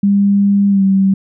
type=tone with pitch glide; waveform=sine; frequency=200.4 to 193.46 Hz; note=G3 to G3; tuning=+38 to -23 cents; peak=-8 dBFS; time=0.03-1.14 s; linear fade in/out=5 ms; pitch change=-61 cents; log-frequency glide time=0.69-0.83 s; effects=none